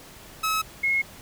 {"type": "tone pair in turn", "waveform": ["sawtooth", "sine"], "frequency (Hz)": [1288, 2166], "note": ["E6", "C#7"], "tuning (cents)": [-41, -41], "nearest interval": "major sixth", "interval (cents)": 900, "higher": "second", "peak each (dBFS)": [-19, -20], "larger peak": "first", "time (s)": [[0.43, 0.62], [0.83, 1.02]], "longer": "neither", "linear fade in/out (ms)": 10, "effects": ["pink hiss -46 dBFS RMS until 1.21 s"]}